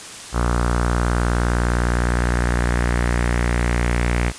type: tone with low-pass filter sweep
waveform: sawtooth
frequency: 59.7 Hz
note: A#1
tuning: 42 cents sharp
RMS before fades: -19 dBFS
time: 0.32-4.33 s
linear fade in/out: 50 ms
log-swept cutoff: 1300 to 2200 Hz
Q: 3.2
effects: white hiss -35 dBFS RMS until 4.38 s + resampled to 22050 Hz